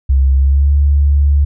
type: tone with pitch glide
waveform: sine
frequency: 67.1 to 71.5 Hz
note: C2 to D2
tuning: +44 to -46 cents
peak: -7 dBFS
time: 0.09-1.45 s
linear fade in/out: 10 ms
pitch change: +110 cents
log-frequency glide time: 0.35-0.72 s
effects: none